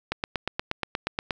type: click train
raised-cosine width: 0.3 ms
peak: -10 dBFS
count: 11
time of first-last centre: 0.12-1.308 s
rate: 8.42 Hz
effects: none